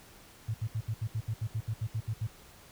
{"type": "tone bursts", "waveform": "sine", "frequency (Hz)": 110, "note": "A2", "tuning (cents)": 0, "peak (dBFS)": -29, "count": 14, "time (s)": [0.48, 2.272], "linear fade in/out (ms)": 10, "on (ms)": 63, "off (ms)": 70, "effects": ["pink hiss -55 dBFS RMS until 2.71 s"]}